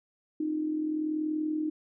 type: tone with amplitude modulation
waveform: sine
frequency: 308.6 Hz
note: D#4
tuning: 14 cents flat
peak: -25 dBFS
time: 0.4-1.7 s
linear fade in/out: 5 ms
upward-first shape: sine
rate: 40.7 Hz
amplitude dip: 55%
effects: none